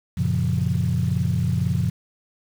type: chord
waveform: sine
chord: Gb major seventh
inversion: none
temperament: equal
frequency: 92.5 / 116.54 / 138.59 / 174.61 Hz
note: Gb2 / Bb2 / Db3 / F3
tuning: 0 / 0 / 0 / 0 cents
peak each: -24 dBFS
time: 0.17-1.9 s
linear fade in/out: 10 ms
effects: tanh soft clip ceiling -11 dBFS + 7-bit